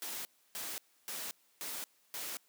white noise bursts, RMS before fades -41 dBFS, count 5, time 0.02-2.37 s, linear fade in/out 0 ms, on 230 ms, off 300 ms, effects white hiss -70 dBFS RMS until 2.48 s + high-pass 200 Hz 12 dB/octave

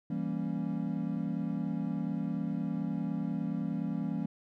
triangle chord, E diminished seventh, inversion none, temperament equal with one note detuned, 166.15 / 196 / 233.1 / 277.2 Hz, E3 / G3 / Bb3 / Db4, +14 / 0 / 0 / 0 cents, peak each -34 / -34 / -35 / -36 dBFS, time 0.1-4.26 s, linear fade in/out 5 ms, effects none

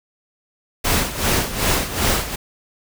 pink noise with tremolo, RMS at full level -17 dBFS, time 0.84-2.36 s, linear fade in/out 10 ms, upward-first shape sine, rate 2.6 Hz, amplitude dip 75%, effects none

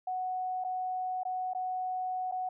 sine tone with dropouts, 740 Hz, F#5, in tune, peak -31 dBFS, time 0.07-2.49 s, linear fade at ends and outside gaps 5 ms, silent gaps 0.64-0.646 / 1.234-1.251 / 1.535-1.548 / 2.314-2.321 s, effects none

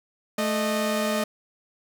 sawtooth tone pair together, 217.9 / 615 Hz, A3 / D#5, -17 / -20 cents, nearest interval octave + tritone, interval 1797 cents, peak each -22 dBFS, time 0.38-1.24 s, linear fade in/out 5 ms, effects none

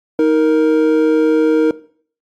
triangle tone pair together, 314.9 / 466.2 Hz, D#4 / A#4, +21 / 0 cents, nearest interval perfect fifth, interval 679 cents, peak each -10 dBFS, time 0.19-1.71 s, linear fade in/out 2 ms, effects noise-tail reverb RT60 0.5 s tail -18 dB re dry + MP3 96 kbps

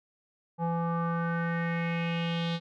square tone with low-pass filter sweep, 168.3 Hz, E3, 36 cents sharp, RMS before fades -30 dBFS, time 0.58-2.6 s, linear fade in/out 50 ms, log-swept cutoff 870 to 3800 Hz, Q 4, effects none

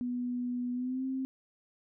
sine tone with pitch glide, 245.9 to 263.5 Hz, B3 to C4, -7 to +12 cents, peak -31 dBFS, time 0.01-1.25 s, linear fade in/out 0 ms, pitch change +119 cents, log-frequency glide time 0.73-1.05 s, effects none

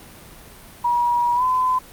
sine tone with pitch glide, 960 to 1017.1 Hz, B5 to C6, -49 to -49 cents, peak -16 dBFS, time 0.84-1.79 s, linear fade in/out 10 ms, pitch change +100 cents, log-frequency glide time 1.35-1.43 s, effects pink hiss -43 dBFS RMS until 1.92 s + Opus 32 kbps

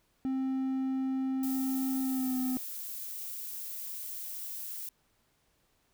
triangle tone with pitch glide, 264 to 255.7 Hz, C4 to C4, +16 to -40 cents, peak -27 dBFS, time 0.25-2.57 s, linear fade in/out 0 ms, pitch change -56 cents, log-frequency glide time 2.02-2.37 s
violet noise, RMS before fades -40 dBFS, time 1.43-4.89 s, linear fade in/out 2 ms
effects pink hiss -72 dBFS RMS until 5.93 s

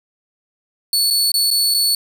sawtooth tone with dropouts, 4435 Hz, C#8, in tune, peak -11 dBFS, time 0.93-1.95 s, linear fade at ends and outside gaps 2 ms, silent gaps 1.103-1.107 / 1.318-1.34 / 1.505-1.511 / 1.741-1.745 s, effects none

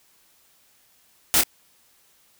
white noise with echo, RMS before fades -18 dBFS, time 1.34-1.41 s, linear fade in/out 0 ms, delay 25 ms, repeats 1, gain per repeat -6 dB, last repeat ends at 1.435 s, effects white hiss -60 dBFS RMS until 2.39 s

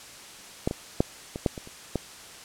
clicks, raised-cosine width 2 ms, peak -10 / -16 / -6 / -19 / -8 / -22 / -30 / -12 dBFS, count 8, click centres 0.675 / 0.711 / 1.005 / 1.359 / 1.462 / 1.578 / 1.674 / 1.957 s, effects white hiss -45 dBFS RMS until 2.44 s + low-pass 9000 Hz 12 dB/octave

